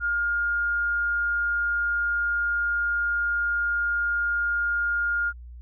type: tone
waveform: sine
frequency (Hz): 1415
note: F6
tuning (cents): +22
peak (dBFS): -22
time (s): 0-5.33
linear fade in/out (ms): 50
effects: added 60 Hz sine -39 dBFS peak until 5.61 s